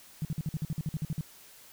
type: tone bursts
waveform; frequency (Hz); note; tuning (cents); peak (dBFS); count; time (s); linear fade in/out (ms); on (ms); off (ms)
sine; 155.56; D#3; 0; -28; 13; 0.22-1.209; 0; 29; 51
effects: white hiss -54 dBFS RMS until 1.72 s